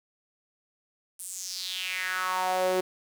sawtooth tone with high-pass filter sweep, 185 Hz, F#3, in tune, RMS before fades -30 dBFS, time 1.19-2.81 s, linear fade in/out 10 ms, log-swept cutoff 10000 to 400 Hz, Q 4.1, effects 8-bit

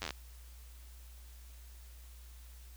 slowing click train, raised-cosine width 0.2 ms, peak -20 dBFS, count 8, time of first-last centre 0.02-0.107 s, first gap 10 ms, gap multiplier 1.07, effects added 60 Hz sine -50 dBFS peak until 2.76 s + white hiss -61 dBFS RMS until 2.76 s

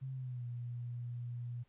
sine tone with pitch glide, 132.3 to 120.62 Hz, C3 to B2, +20 to -40 cents, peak -39 dBFS, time 0.01-1.64 s, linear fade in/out 20 ms, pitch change -160 cents, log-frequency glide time 0.12-0.45 s, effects pink hiss -75 dBFS RMS until 1.68 s + resampled to 8000 Hz

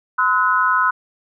sine tone cluster, 1024 / 1284 / 1473 Hz, C6 / E6 / F#6, -38 / -46 / -8 cents, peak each -18 dBFS, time 0.18-0.91 s, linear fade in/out 10 ms, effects none

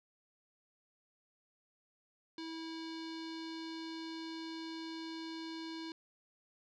square tone with low-pass filter, 325 Hz, E4, 24 cents flat, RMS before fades -44 dBFS, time 2.38-5.92 s, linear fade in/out 2 ms, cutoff 4400 Hz, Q 4.2, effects none

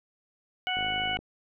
harmonic tone, 739 Hz, F#5, 2 cents flat, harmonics 1 / 2 / 3 / 4, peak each -32 / -35 / -33 / -31 dBFS, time 0.67-1.17 s, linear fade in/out 0 ms
click train, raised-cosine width 2 ms, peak -28 dBFS, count 23, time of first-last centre 0.77-1.19 s, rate 52.4 Hz
effects none

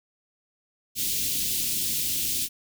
white band-stop noise, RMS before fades -27 dBFS, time 0.95-2.49 s, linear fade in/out 50 ms, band 330 to 2800 Hz, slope 24 dB/octave, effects none

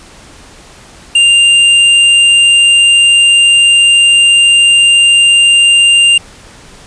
sine tone with tanh clipping, 2794 Hz, F7, in tune, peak -5 dBFS, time 1.15-6.18 s, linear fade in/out 5 ms, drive 15 dB, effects pink hiss -36 dBFS RMS until 6.86 s + resampled to 22050 Hz

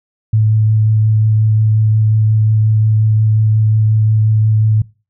sine tone with vibrato, 108.7 Hz, A2, 21 cents flat, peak -8 dBFS, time 0.33-4.82 s, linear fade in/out 5 ms, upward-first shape triangle, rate 5.6 Hz, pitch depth 12 cents each way, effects noise-tail reverb RT60 0.3 s tail -21 dB re dry

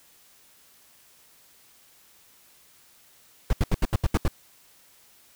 brown noise bursts, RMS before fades -20 dBFS, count 8, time 3.5-4.28 s, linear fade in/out 2 ms, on 31 ms, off 76 ms, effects white hiss -57 dBFS RMS until 5.35 s

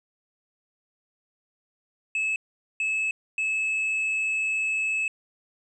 triangle tone bursts at uneven times, 2597 Hz, E7, 26 cents flat, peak -22 dBFS, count 3, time 2.15-2.36 / 2.8-3.11 / 3.38-5.08 s, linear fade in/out 2 ms, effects resampled to 22050 Hz

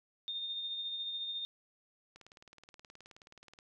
sine tone with tremolo, 3648 Hz, A#7, 38 cents flat, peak -35 dBFS, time 0.28-1.45 s, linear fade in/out 0 ms, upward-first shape sine, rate 14 Hz, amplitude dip 35%
click train, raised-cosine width 0.2 ms, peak -37 dBFS, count 28, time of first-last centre 2.16-3.589 s, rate 18.9 Hz
effects none

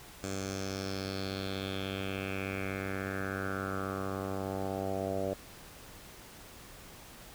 10% pulse tone with low-pass filter sweep, 96.5 Hz, G2, 27 cents flat, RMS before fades -36 dBFS, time 0.23-5.34 s, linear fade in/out 5 ms, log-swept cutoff 7300 to 600 Hz, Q 4, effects pink hiss -51 dBFS RMS until 7.34 s

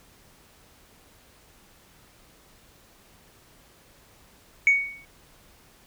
sine tone with exponential decay, 2232 Hz, C#7, 11 cents sharp, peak -11 dBFS, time 4.67-5.05 s, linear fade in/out 1 ms, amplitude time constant 82 ms, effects tanh soft clip ceiling -11 dBFS + pink hiss -56 dBFS RMS until 5.86 s

